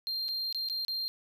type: tone with dropouts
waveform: triangle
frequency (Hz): 4186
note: C8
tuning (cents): 0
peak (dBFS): -30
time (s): 0.07-1.08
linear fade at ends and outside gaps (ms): 0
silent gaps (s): 0.283-0.288 / 0.526-0.547 / 0.687-0.698 / 0.849-0.882
effects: none